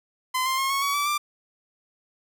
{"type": "tone with pitch steps", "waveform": "sawtooth", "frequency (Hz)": [1026, 1050.6, 1075.8, 1101.5, 1127.9, 1155, 1182.7], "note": ["C6", "C6", "C6", "C#6", "C#6", "D6", "D6"], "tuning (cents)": [-34, 7, 48, -11, 30, -29, 12], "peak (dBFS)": -19, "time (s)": [0.34, 1.18], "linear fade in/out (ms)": 10, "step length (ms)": 120, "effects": []}